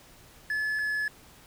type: tone pair in turn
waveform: triangle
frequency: 1720 / 1712.3 Hz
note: A6 / A6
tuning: -40 / -48 cents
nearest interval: unison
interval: 8 cents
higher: first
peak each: -25 dBFS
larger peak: neither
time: 0.5-0.79 / 0.79-1.08 s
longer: neither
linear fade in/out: 2 ms
effects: pink hiss -54 dBFS RMS until 1.46 s